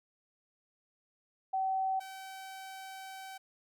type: tone pair in turn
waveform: sine / sawtooth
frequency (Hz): 764 / 767.5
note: G5 / G5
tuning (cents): -45 / -37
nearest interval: unison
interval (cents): 8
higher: second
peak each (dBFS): -29 / -40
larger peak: first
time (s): 1.53-2 / 2-3.38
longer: second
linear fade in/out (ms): 10
effects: none